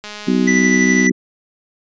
click train, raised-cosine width 0.2 ms, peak -14 dBFS, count 216, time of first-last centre 0.04-1.069 s, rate 209 Hz
harmonic tone, 63.1 Hz, B1, 38 cents sharp, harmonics 3 / 4 / 5 / 6, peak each -17 / -15 / -21 / -21 dBFS, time 0.27-1.12 s, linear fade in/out 10 ms
square tone with tremolo, 1975.5 Hz, B6, in tune, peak -14 dBFS, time 0.47-1.1 s, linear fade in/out 10 ms, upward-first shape triangle, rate 12 Hz, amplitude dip 40%
effects resampled to 16000 Hz

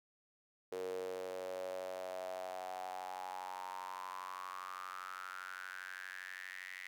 sawtooth tone with high-pass filter sweep, 92.5 Hz, F#2, in tune, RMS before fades -45 dBFS, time 0.72-6.87 s, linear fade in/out 0 ms, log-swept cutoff 440 to 2000 Hz, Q 7.9, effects none

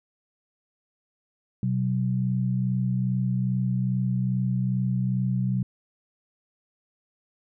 sine tone pair together, 126.3 / 188.73 Hz, B2 / F#3, +39 / +35 cents, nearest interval perfect fifth, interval 696 cents, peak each -24 / -26 dBFS, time 1.63-5.63 s, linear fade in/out 2 ms, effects none

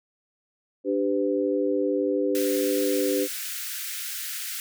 sine chord, G major, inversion second, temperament equal with one note detuned, 293.7 / 392 / 504.8 Hz, D4 / G4 / B4, 0 / 0 / +38 cents, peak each -26 dBFS, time 0.84-3.28 s, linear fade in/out 50 ms
white high-pass noise, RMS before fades -33 dBFS, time 2.35-4.6 s, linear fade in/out 0 ms, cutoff 1400 Hz, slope 48 dB/octave
effects none

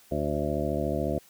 harmonic tone, 74 Hz, D2, 14 cents sharp, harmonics 1 / 2 / 3 / 4 / 5 / 7 / 8 / 9, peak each -34 / -34 / -34 / -34 / -34 / -34 / -34 / -34 dBFS, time 0.11-1.19 s, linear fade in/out 10 ms, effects white hiss -57 dBFS RMS until 1.29 s

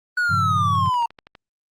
triangle linear sweep, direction down, 1480 to 916 Hz, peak -16 dBFS, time 0.17-1.06 s, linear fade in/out 5 ms
sine chord, G half-diminished seventh, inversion none, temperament equal, 98 / 116.54 / 138.59 / 174.61 Hz, G2 / Bb2 / Db3 / F3, 0 / 0 / 0 / 0 cents, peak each -24 / -29 / -28 / -29 dBFS, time 0.29-0.9 s, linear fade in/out 20 ms
click train, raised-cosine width 0.3 ms, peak -26 dBFS, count 7, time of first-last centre 0.86-1.352 s, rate 12.2 Hz
effects Opus 32 kbps

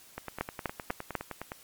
two click trains, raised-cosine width 0.5 ms, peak -14 / -21 dBFS, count 4 / 14, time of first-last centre 0.41-1.153 / 0.18-1.519 s, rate 4.04 / 9.71 Hz, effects white hiss -55 dBFS RMS until 1.63 s + MP3 96 kbps

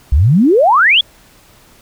sine exponential sweep, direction up, 59.8 to 3520 Hz, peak -6 dBFS, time 0.12-1.01 s, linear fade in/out 5 ms, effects pink hiss -46 dBFS RMS until 1.81 s

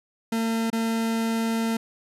40% pulse tone with dropouts, 226.5 Hz, A#3, 50 cents flat, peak -22 dBFS, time 0.32-1.77 s, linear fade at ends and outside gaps 5 ms, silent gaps 0.702-0.728 s, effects resampled to 32000 Hz + 10-bit

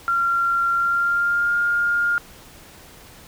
sine tone with pitch glide, 1378 to 1411.8 Hz, F6 to F6, -24 to +18 cents, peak -17 dBFS, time 0.08-2.18 s, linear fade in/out 0 ms, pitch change +42 cents, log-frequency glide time 0.75-1.55 s, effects pink hiss -45 dBFS RMS until 3.27 s

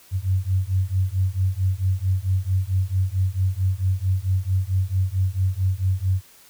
sine beating tone pair, 92 / 96.5 Hz, F#2 / G2, -9 / -27 cents, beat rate 4.5 Hz, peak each -22 dBFS, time 0.11-6.22 s, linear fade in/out 50 ms, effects white hiss -51 dBFS RMS until 6.49 s

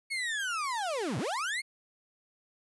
35% pulse linear two-way sweep, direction down then up, 2217 to 103.83 to 2217 Hz, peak -29 dBFS, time 0.1-1.62 s, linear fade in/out 20 ms, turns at 1.18 s, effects resampled to 24000 Hz

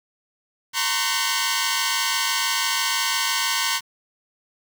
10% pulse tone cluster, 921 / 1028 / 1108 / 1519 Hz, A#5 / C6 / C#6 / F#6, -21 / -31 / -1 / +45 cents, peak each -18 dBFS, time 0.73-3.81 s, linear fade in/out 50 ms, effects 8-bit

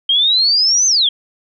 sine exponential two-way sweep, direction up then down, 3160 to 6300 to 3160 Hz, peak -10 dBFS, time 0.09-1.09 s, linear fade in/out 5 ms, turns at 0.87 s, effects none

